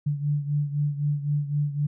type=beating tone pair; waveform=sine; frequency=145.2 / 149.1 Hz; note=D3 / D3; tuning=-19 / +27 cents; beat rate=3.9 Hz; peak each=-24 / -29 dBFS; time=0.06-1.87 s; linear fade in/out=10 ms; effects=none